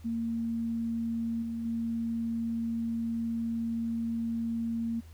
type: tone with level steps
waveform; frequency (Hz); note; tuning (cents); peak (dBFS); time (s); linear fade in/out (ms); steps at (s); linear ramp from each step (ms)
sine; 229.8; A#3; -25; -29 / -32 / -29; 0.04-5.01; 20; 1.42 / 1.65; 5
effects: added 81 Hz sine -47 dBFS peak until 5.13 s + pink hiss -61 dBFS RMS until 5.13 s